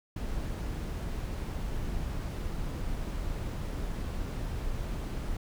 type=noise; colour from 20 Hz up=brown; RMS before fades=-34 dBFS; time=0.16-5.37 s; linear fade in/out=5 ms; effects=none